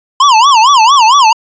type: tone with vibrato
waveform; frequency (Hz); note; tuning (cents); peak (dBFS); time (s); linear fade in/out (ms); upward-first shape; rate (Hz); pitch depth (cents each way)
square; 1000; B5; +21; -4; 0.2-1.33; 5; sine; 4.4; 250
effects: resampled to 16000 Hz